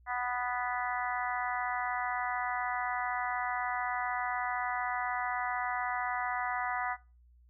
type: harmonic tone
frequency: 246.9 Hz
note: B3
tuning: in tune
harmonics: 3 / 4 / 5 / 6 / 7 / 8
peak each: -35 / -38 / -39 / -41 / -40 / -40 dBFS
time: 0.06-6.97 s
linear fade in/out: 50 ms
effects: noise-tail reverb RT60 0.3 s tail -19 dB re dry + added 60 Hz sine -58 dBFS peak until 7.49 s